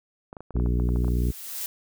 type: clicks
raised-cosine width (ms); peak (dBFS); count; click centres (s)
1; -25; 12; 0.329 / 0.368 / 0.406 / 0.507 / 0.566 / 0.599 / 0.661 / 0.799 / 0.89 / 0.96 / 1.046 / 1.081
type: harmonic tone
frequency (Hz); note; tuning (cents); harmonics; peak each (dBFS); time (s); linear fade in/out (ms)
60.3; B1; -41; 1 / 2 / 3 / 4 / 5 / 6 / 7; -22 / -28 / -32 / -34 / -36 / -38 / -39; 0.54-1.32; 20
type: noise with exponential growth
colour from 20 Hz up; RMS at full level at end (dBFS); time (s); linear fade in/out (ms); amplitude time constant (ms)
blue; -30; 0.6-1.66; 1; 230
effects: none